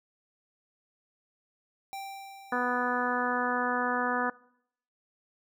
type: tone with exponential decay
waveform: square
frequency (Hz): 784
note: G5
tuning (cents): 0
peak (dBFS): -36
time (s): 1.93-3.68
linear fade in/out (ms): 0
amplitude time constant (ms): 380
type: harmonic tone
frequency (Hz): 246.9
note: B3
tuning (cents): 0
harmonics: 1 / 2 / 3 / 4 / 5 / 6 / 7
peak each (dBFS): -34 / -34 / -34 / -34 / -34 / -34 / -34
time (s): 2.52-4.3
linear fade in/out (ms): 5
effects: noise-tail reverb RT60 0.7 s tail -22 dB re dry